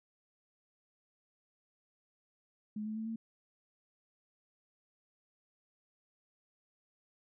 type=tone with pitch steps; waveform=sine; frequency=212.2 / 216.5 / 221 / 225.5 Hz; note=G#3 / A3 / A3 / A3; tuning=+38 / -28 / +8 / +43 cents; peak=-36 dBFS; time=2.76-3.16 s; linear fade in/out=5 ms; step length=100 ms; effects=none